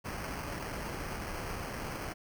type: noise with sample-and-hold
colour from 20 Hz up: pink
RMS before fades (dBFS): -39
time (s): 0.04-2.14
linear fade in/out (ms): 20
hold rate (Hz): 3675
effects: none